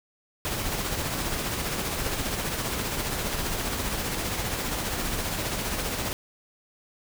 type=noise with tremolo; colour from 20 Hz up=pink; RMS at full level=-28 dBFS; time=0.45-6.13 s; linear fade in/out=0 ms; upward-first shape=sine; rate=15 Hz; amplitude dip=35%; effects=none